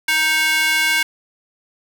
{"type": "tone with high-pass filter", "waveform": "square", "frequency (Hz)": 313.3, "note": "D#4", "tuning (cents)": 12, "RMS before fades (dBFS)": -17, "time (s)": [0.08, 1.03], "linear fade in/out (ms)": 5, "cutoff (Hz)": 1900, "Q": 2.6, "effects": []}